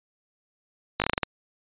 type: slowing click train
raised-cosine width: 0.3 ms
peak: -6 dBFS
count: 8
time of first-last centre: 1-1.232 s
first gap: 18 ms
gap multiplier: 1.2
effects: resampled to 8000 Hz

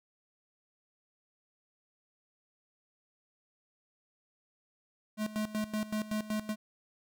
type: tone with tremolo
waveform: square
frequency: 214.1 Hz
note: A3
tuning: 47 cents flat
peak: -31 dBFS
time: 5.17-6.56 s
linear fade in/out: 50 ms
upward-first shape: square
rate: 5.3 Hz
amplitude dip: 80%
effects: none

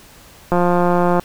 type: click train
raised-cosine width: 1 ms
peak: -3 dBFS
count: 120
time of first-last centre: 0.52-1.196 s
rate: 176 Hz
effects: pink hiss -44 dBFS RMS until 1.24 s

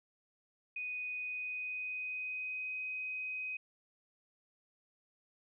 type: tone with pitch glide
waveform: sine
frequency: 2489 to 2515 Hz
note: D#7 to D#7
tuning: 0 to +18 cents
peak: -37 dBFS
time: 0.76-3.57 s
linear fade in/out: 5 ms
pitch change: +18 cents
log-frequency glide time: 1.14-2.76 s
effects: none

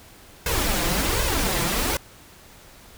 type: noise with flanger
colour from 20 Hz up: pink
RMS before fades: -23 dBFS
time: 0.46-1.97 s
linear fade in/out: 2 ms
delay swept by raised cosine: 1.9 to 5.9 ms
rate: 1.3 Hz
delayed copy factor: +0.7
effects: pink hiss -48 dBFS RMS until 2.97 s

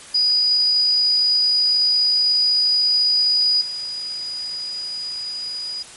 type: tone with level steps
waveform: sine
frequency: 4922 Hz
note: D#8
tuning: 20 cents flat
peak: -14 / -25 dBFS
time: 0.14-5.83 s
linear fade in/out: 10 ms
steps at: 3.61 s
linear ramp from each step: 5 ms
effects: white hiss -40 dBFS RMS until 5.96 s + MP3 48 kbps

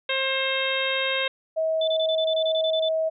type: harmonic tone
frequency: 532 Hz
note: C5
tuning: 29 cents sharp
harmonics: 1 / 2 / 3 / 4 / 5 / 6 / 7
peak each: -28 / -34 / -31 / -30 / -30 / -31 / -30 dBFS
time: 0.09-1.28 s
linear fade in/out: 5 ms
type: tone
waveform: sine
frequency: 640 Hz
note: D#5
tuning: 49 cents sharp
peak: -21 dBFS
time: 1.56-3.1 s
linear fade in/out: 20 ms
type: tone bursts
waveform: sine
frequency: 3514 Hz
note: A7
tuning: 3 cents flat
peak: -26 dBFS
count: 12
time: 1.81-2.889 s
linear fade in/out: 5 ms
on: 67 ms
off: 25 ms
effects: none

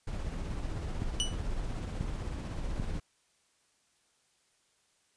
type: noise with tremolo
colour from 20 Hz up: brown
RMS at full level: -34 dBFS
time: 0.07-3 s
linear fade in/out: 5 ms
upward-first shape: sine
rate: 16 Hz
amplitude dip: 30%
type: clicks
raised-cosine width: 5 ms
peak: -21 dBFS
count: 3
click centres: 1.021 / 2.01 / 2.799 s
type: tone with exponential decay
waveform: sawtooth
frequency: 2960 Hz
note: F#7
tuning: in tune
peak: -22 dBFS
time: 1.2-1.38 s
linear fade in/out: 0 ms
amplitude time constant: 39 ms
effects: white hiss -71 dBFS RMS until 5.16 s + resampled to 22050 Hz

